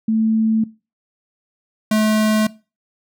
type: tone pair in turn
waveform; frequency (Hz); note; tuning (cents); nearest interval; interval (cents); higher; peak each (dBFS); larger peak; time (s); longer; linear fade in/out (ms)
sine / square; 221.1 / 215.7; A3 / A3; +9 / -34; unison; 43; first; -14; neither; 0.08-0.64 / 1.91-2.47; neither; 5
effects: noise-tail reverb RT60 0.3 s tail -20 dB re dry